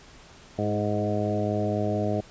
harmonic tone with a mistuned harmonic, 104.3 Hz, G#2, 8 cents sharp, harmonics 1 / 2 / 3 / 4 / 5 / 6 / 7, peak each -29 / -30 / -32 / -32 / -35 / -30 / -35 dBFS, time 0.58-2.21 s, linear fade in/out 10 ms, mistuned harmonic 3, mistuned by +18 cents, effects pink hiss -50 dBFS RMS until 2.3 s + resampled to 16000 Hz

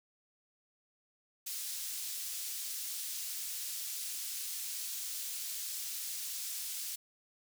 pink high-pass noise, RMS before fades -40 dBFS, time 1.46-6.96 s, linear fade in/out 10 ms, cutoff 5200 Hz, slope 12 dB/octave, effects none

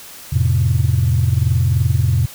sine chord, F major, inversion none, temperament equal, 87.31 / 110 / 130.81 Hz, F2 / A2 / C3, 0 / 0 / 0 cents, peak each -16 dBFS, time 0.32-2.26 s, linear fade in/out 10 ms, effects tanh soft clip ceiling -5 dBFS + white hiss -37 dBFS RMS until 2.34 s

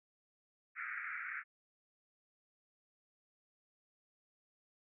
pink band-pass noise, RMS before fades -43 dBFS, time 0.75-1.44 s, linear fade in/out 50 ms, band 1300 to 2300 Hz, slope 96 dB/octave, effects none

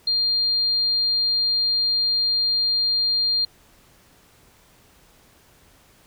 sine tone, 4200 Hz, C8, 6 cents sharp, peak -18 dBFS, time 0.07-3.45 s, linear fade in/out 5 ms, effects pink hiss -55 dBFS RMS until 6.06 s

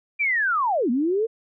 sine linear two-way sweep, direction down then up, 2400 to 225.6 to 465.1 Hz, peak -19 dBFS, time 0.19-1.27 s, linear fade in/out 20 ms, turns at 0.9 s, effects none

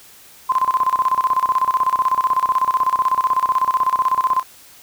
sine tone with tremolo, 1037 Hz, C6, 16 cents flat, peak -12 dBFS, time 0.49-4.43 s, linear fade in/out 10 ms, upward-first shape square, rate 16 Hz, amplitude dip 80%, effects white hiss -45 dBFS RMS until 4.82 s

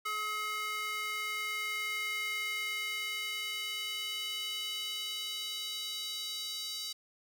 square tone with high-pass filter sweep, 425.8 Hz, G#4, 43 cents sharp, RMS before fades -37 dBFS, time 0.05-6.93 s, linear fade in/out 10 ms, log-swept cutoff 1500 to 4200 Hz, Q 3.1, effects none

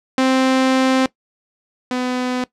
sawtooth tone pair in turn, 261.6 / 251.3 Hz, C4 / B3, 0 / +30 cents, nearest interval minor second, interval 70 cents, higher first, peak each -9 / -15 dBFS, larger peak first, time 0.18-1.06 / 1.91-2.44 s, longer first, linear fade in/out 2 ms, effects noise-tail reverb RT60 0.1 s tail -19 dB re dry + low-pass 6000 Hz 12 dB/octave

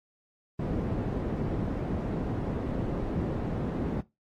white low-pass noise, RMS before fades -31 dBFS, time 0.59-4.01 s, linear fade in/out 5 ms, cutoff 310 Hz, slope 12 dB/octave, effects noise-tail reverb RT60 0.2 s tail -18 dB re dry + AAC 48 kbps

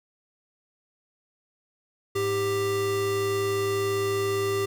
square tone pair together, 105.56 / 394.2 Hz, G#2 / G4, +29 / +10 cents, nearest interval octave + major seventh, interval 2281 cents, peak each -34 / -25 dBFS, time 2.15-4.66 s, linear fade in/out 10 ms, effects none

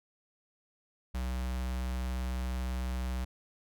square tone with notch filter, 63 Hz, B1, 35 cents sharp, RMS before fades -34 dBFS, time 1.14-3.25 s, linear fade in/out 10 ms, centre 380 Hz, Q 1.6, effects none

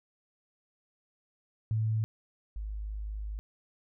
sine tone pair in turn, 110 / 52.17 Hz, A2 / G#1, 0 / +9 cents, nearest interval octave + minor second, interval 1291 cents, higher first, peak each -26 / -34 dBFS, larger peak first, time 1.71-2.04 / 2.56-3.39 s, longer second, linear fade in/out 0 ms, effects none

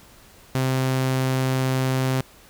sawtooth tone, 130.81 Hz, C3, in tune, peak -16 dBFS, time 0.55-2.21 s, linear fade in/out 0 ms, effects pink hiss -50 dBFS RMS until 2.49 s

